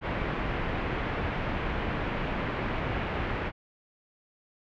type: low-pass noise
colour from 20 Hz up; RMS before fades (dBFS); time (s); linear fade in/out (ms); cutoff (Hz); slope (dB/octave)
pink; -31; 0.01-3.52; 50; 2600; 24
effects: none